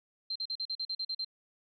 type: tone bursts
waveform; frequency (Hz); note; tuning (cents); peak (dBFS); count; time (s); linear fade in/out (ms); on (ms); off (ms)
sine; 4146; C8; -17; -32; 10; 0.3-1.247; 5; 56; 43
effects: none